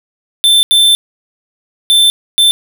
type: tone bursts at uneven times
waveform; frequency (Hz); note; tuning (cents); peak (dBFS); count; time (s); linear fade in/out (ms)
square; 3547; A7; +13; -6; 4; 0.44-0.63 / 0.71-0.95 / 1.9-2.1 / 2.38-2.51; 0
effects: none